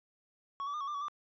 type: tone with pitch steps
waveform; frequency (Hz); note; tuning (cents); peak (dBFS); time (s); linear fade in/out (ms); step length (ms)
triangle; 1111 / 1148 / 1209 / 1112 / 1190 / 1132 / 1184; C#6 / D6 / D6 / C#6 / D6 / C#6 / D6; +4 / -40 / +50 / +5 / +22 / +36 / +14; -33; 0.6-1.083; 0; 69
effects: resampled to 16000 Hz